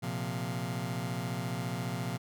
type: chord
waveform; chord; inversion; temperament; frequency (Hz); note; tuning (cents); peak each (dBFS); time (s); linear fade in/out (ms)
sawtooth; Bb suspended second; none; just; 116.54 / 131.11 / 174.81; Bb2 / C3 / F3; 0 / +4 / +2; -33; 0.02-2.18; 20
effects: none